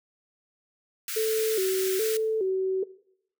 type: high-pass noise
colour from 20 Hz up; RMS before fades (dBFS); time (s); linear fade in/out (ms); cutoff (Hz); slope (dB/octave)
white; -33; 1.08-2.17; 2; 1300; 96
type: tone with vibrato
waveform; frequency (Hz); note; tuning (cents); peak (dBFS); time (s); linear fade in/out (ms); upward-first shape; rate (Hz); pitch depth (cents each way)
sine; 408.2; G#4; -30; -23; 1.16-2.84; 10; square; 1.2; 130
effects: noise-tail reverb RT60 0.7 s tail -19 dB re dry